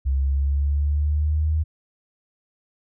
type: exponential sweep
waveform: sine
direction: up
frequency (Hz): 66.8 to 78.8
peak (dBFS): -18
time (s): 0.05-1.64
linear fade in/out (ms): 20
effects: none